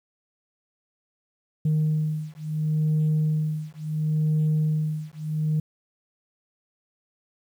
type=beating tone pair; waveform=sine; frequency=154.1 / 154.82 Hz; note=D#3 / D#3; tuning=-16 / -8 cents; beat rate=0.72 Hz; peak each=-23 dBFS; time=1.65-5.6 s; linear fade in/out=5 ms; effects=tanh soft clip ceiling -17 dBFS + 9-bit